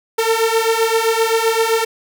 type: beating tone pair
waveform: sawtooth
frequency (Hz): 447.7 / 455.4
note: A4 / A#4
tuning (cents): +30 / -40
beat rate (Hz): 7.7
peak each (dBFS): -13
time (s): 0.18-1.85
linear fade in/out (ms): 10
effects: none